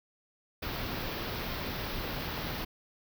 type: band-stop noise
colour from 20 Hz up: pink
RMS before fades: -36 dBFS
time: 0.62-2.65 s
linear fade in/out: 10 ms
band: 5300 to 13000 Hz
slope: 48 dB/octave
effects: none